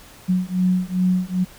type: beating tone pair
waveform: sine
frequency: 182 / 184.5 Hz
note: F#3 / F#3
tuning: -28 / -5 cents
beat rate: 2.5 Hz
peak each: -20 dBFS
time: 0.28-1.45 s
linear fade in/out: 20 ms
effects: pink hiss -45 dBFS RMS until 1.58 s